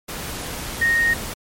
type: tone in noise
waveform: sine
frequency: 1858 Hz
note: A#6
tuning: 6 cents flat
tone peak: -15 dBFS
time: 0.81-1.14 s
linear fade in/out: 10 ms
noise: pink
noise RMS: -30 dBFS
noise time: 0.08-1.34 s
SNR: +12 dB
effects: MP3 64 kbps